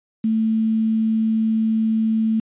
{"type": "tone with quantisation", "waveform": "sine", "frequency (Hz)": 221.4, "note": "A3", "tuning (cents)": 11, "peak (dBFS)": -16, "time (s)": [0.24, 2.4], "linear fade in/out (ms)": 5, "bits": 7, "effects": ["resampled to 8000 Hz"]}